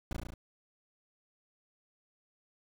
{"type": "noise with echo", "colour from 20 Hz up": "brown", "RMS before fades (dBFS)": -33, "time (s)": [0.11, 0.13], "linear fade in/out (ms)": 2, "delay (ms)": 35, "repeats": 6, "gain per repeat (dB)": -2, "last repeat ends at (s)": 0.34, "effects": []}